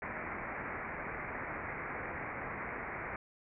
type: low-pass noise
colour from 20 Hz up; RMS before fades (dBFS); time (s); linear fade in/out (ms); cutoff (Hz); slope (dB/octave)
white; -41; 0.02-3.16; 2; 2300; 96
effects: none